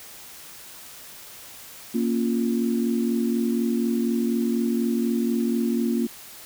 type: chord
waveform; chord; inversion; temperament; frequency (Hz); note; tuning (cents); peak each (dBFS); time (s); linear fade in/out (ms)
sine; Bb minor; none; equal; 233.1 / 277.2 / 349.2; Bb3 / Db4 / F4; 0 / 0 / 0; -22 / -28 / -28; 1.94-6.07; 10
effects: white hiss -43 dBFS RMS until 6.45 s